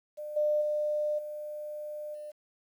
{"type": "tone with level steps", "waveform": "sine", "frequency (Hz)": 600, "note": "D5", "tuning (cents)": 37, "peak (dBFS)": [-36, -24, -27, -36, -39], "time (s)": [0.17, 2.32], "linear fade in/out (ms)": 20, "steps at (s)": [0.36, 0.61, 1.18, 2.14], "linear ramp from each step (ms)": 10, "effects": ["10-bit"]}